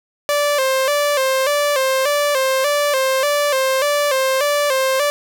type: tone with vibrato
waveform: sawtooth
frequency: 554.4 Hz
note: C#5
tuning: in tune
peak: -11 dBFS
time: 0.29-5.1 s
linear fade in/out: 0 ms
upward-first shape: square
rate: 1.7 Hz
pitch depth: 85 cents each way
effects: none